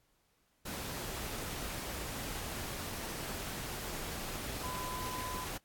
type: tone in noise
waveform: sine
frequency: 1009 Hz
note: B5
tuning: 37 cents sharp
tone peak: -40 dBFS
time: 4.63-5.45 s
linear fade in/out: 10 ms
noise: pink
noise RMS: -41 dBFS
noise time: 0.65-5.58 s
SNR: -2 dB
effects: pink hiss -74 dBFS RMS until 5.64 s + AAC 64 kbps